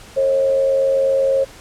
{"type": "tone with frequency modulation", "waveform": "sine", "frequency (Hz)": 540, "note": "C#5", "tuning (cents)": -45, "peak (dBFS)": -13, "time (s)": [0.16, 1.45], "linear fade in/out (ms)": 20, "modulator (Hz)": 87.8, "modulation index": 0.38, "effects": ["pink hiss -41 dBFS RMS until 1.6 s", "low-pass 10000 Hz 12 dB/octave"]}